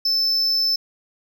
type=tone; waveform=triangle; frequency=5274 Hz; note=E8; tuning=in tune; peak=-16 dBFS; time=0.05-0.76 s; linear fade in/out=5 ms; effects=none